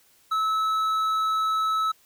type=tone with hard clipping; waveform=triangle; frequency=1300 Hz; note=E6; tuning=24 cents flat; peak=-23 dBFS; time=0.31-1.92 s; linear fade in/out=10 ms; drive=9 dB; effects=white hiss -60 dBFS RMS until 2.05 s